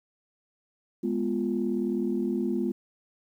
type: chord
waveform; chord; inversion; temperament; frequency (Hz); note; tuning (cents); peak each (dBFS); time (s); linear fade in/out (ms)
sine; F diminished; first; equal; 207.7 / 246.9 / 349.2; Ab3 / Cb4 / F4; 0 / 0 / 0; -29; 1.03-2.72; 10
effects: tanh soft clip ceiling -16 dBFS + 10-bit